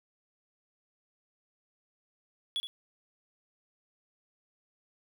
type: tone with echo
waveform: triangle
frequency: 3382 Hz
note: G#7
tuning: 31 cents sharp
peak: -28 dBFS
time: 2.56-2.6 s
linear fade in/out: 0 ms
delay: 70 ms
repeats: 1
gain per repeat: -9 dB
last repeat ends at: 2.67 s
effects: none